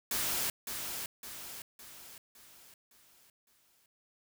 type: noise with echo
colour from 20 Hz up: white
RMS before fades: -33 dBFS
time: 0.11-0.5 s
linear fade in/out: 2 ms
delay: 560 ms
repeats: 6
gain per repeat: -6 dB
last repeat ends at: 3.86 s
effects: none